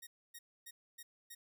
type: tone bursts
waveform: 5% pulse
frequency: 1870 Hz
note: A#6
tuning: 5 cents sharp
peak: -38 dBFS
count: 5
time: 0.02-1.35 s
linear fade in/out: 10 ms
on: 50 ms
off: 270 ms
effects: none